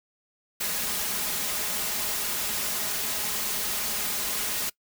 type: noise with comb filter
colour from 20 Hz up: white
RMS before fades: -29 dBFS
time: 0.6-4.7 s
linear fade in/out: 10 ms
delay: 4.8 ms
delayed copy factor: +0.5
effects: noise-tail reverb RT60 0.1 s tail -22 dB re dry